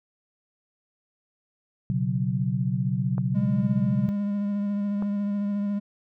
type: chord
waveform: sine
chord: B suspended second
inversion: none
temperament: just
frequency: 123.47 / 138.9 / 185.21 Hz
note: B2 / C#3 / F#3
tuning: 0 / +4 / +2 cents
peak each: -27 dBFS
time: 1.9-4.09 s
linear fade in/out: 0 ms
type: clicks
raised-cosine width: 1 ms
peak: -22 dBFS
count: 2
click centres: 3.181 / 5.024 s
type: tone with vibrato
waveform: triangle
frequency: 203.1 Hz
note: G#3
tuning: 38 cents flat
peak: -22 dBFS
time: 3.34-5.8 s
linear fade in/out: 20 ms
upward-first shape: sine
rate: 14 Hz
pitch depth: 19 cents each way
effects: none